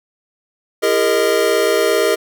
square tone cluster, 337.9 / 406.1 / 463.6 / 623 Hz, E4 / G#4 / A#4 / D#5, +43 / -39 / -10 / +2 cents, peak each -25 / -18 / -18 / -19 dBFS, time 0.82-2.16 s, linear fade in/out 20 ms, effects none

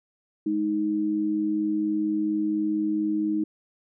sine tone pair together, 209.3 / 313.6 Hz, G#3 / D#4, +14 / +14 cents, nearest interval perfect fifth, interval 700 cents, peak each -30 / -23 dBFS, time 0.46-3.44 s, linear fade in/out 5 ms, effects none

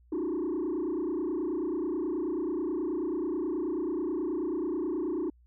sine tone with frequency modulation, 333.4 Hz, E4, 20 cents sharp, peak -26 dBFS, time 0.12-5.3 s, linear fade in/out 5 ms, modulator 29.3 Hz, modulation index 1.6, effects tanh soft clip ceiling -27 dBFS + added 60 Hz sine -57 dBFS peak until 5.46 s

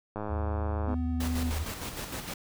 click train, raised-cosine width 1 ms, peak -21 dBFS, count 83, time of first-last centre 0.16-0.941 s, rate 105 Hz
sine tone, 77.78 Hz, D#2, in tune, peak -29 dBFS, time 0.29-1.65 s, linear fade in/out 20 ms
triangle tone with vibrato, 250 Hz, B3, 21 cents sharp, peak -29 dBFS, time 0.87-1.51 s, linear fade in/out 20 ms, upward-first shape triangle, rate 9.5 Hz, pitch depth 13 cents each way
pink noise with tremolo, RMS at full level -36 dBFS, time 1.2-2.34 s, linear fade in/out 5 ms, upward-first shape square, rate 6.5 Hz, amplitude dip 45%
effects none

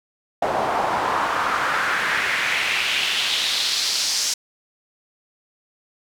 pink noise with band-pass filter sweep, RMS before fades -22 dBFS, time 0.42-4.34 s, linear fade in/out 5 ms, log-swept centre 680 to 5900 Hz, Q 2.4, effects none

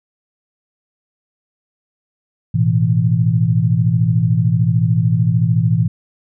sine chord, A suspended second, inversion none, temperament equal, 110 / 123.47 / 164.81 Hz, A2 / B2 / E3, 0 / 0 / 0 cents, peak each -16 dBFS, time 2.54-5.88 s, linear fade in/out 10 ms, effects none

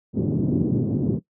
pink band-pass noise, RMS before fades -22 dBFS, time 0.13-1.2 s, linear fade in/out 50 ms, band 120 to 340 Hz, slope 24 dB/octave, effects noise-tail reverb RT60 0.1 s tail -17 dB re dry

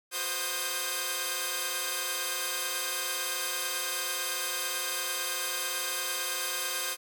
5% pulse tone cluster, 363.9 / 496.2 / 526 / 1235 / 1587 Hz, F#4 / B4 / C5 / D#6 / G6, -29 / +8 / +9 / -13 / +21 cents, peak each -30 / -32 / -25 / -24 / -23 dBFS, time 0.11-6.97 s, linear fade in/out 50 ms, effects none

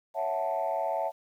sine chord, F# minor seventh, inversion second, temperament equal, 554.4 / 659.3 / 740 / 880 Hz, C#5 / E5 / F#5 / A5, 0 / 0 / 0 / 0 cents, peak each -34 / -30 / -33 / -32 dBFS, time 0.14-1.12 s, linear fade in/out 50 ms, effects tanh soft clip ceiling -20 dBFS + 10-bit

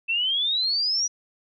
sine exponential sweep, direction up, 2637 to 5870 Hz, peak -21 dBFS, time 0.08-1.08 s, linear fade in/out 20 ms, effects none

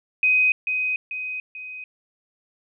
sine tone with echo, 2511 Hz, D#7, 15 cents sharp, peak -15 dBFS, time 0.23-0.52 s, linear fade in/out 2 ms, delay 440 ms, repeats 3, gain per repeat -6 dB, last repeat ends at 1.84 s, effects none

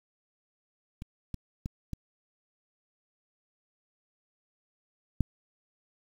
clicks, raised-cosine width 5 ms, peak -27 / -23 / -21 / -22 / -12 dBFS, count 5, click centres 1.021 / 1.343 / 1.659 / 1.933 / 5.207 s, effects 8-bit

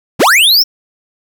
square linear sweep, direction up, 74.4 to 5588 Hz, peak -6 dBFS, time 0.19-0.64 s, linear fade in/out 20 ms, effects 8-bit

